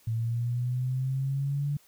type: linear sweep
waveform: sine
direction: up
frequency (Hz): 112 to 145.5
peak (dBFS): -26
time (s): 0.07-1.77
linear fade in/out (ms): 5
effects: white hiss -61 dBFS RMS until 1.87 s